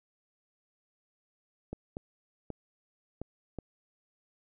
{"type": "clicks", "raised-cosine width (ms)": 2, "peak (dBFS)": -24, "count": 5, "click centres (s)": [1.73, 1.969, 2.503, 3.216, 3.587], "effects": []}